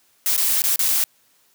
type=noise with dropouts; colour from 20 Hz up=blue; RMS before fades=-19 dBFS; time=0.26-1.04 s; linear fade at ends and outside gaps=0 ms; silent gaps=0.365-0.378 / 0.62-0.639 / 0.759-0.792 / 0.884-0.887 s; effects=white hiss -60 dBFS RMS until 1.54 s + high-pass 100 Hz 12 dB/octave